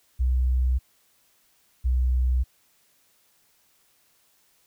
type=tone pair in turn; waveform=sine; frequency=63.2 / 62.88 Hz; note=B1 / B1; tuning=+41 / +32 cents; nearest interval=unison; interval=9 cents; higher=first; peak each=-19 dBFS; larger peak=neither; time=0.19-0.79 / 1.84-2.44 s; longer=neither; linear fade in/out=20 ms; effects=white hiss -64 dBFS RMS until 4.66 s